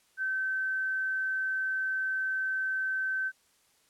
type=tone; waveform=sine; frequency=1540 Hz; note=G6; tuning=31 cents flat; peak=-28 dBFS; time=0.17-3.32 s; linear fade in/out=50 ms; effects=white hiss -67 dBFS RMS until 3.89 s + low-pass 11000 Hz 12 dB/octave